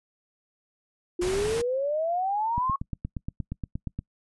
sine exponential sweep, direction up, 346.5 to 1108 Hz, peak -24 dBFS, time 1.19-2.76 s, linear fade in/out 5 ms
pink noise, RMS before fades -33 dBFS, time 1.21-1.62 s, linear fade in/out 10 ms
click train, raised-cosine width 5 ms, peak -19 dBFS, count 13, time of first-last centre 2.58-3.99 s, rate 8.51 Hz
effects noise-tail reverb RT60 0.1 s tail -25 dB re dry + resampled to 24000 Hz

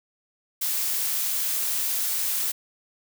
blue noise, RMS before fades -26 dBFS, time 0.61-2.52 s, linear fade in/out 10 ms, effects none

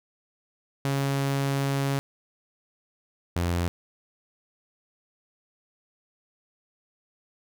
sawtooth tone pair in turn, 138.2 / 86.77 Hz, C#3 / F2, -5 / -11 cents, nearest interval minor sixth, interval 806 cents, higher first, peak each -20 dBFS, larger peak neither, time 0.85-1.99 / 3.36-3.68 s, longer first, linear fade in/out 0 ms, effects none

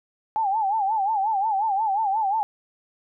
sine tone with vibrato, 830.6 Hz, G#5, in tune, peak -20 dBFS, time 0.36-2.43 s, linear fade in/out 0 ms, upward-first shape sine, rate 5.6 Hz, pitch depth 140 cents each way, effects none

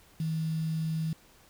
sine tone with quantisation, 160 Hz, D#3, 49 cents sharp, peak -28 dBFS, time 0.2-1.13 s, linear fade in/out 2 ms, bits 8, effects pink hiss -59 dBFS RMS until 1.49 s

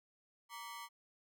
sawtooth ring-modulated tone, 1046.5 Hz, C6, in tune, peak -39 dBFS, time 0.49-0.89 s, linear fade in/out 50 ms, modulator 110 Hz, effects none

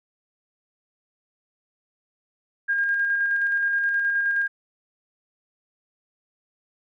sine tone with tremolo, 1616 Hz, G#6, 48 cents flat, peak -19 dBFS, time 2.68-4.48 s, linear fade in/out 20 ms, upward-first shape square, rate 9.5 Hz, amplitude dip 25%, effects none

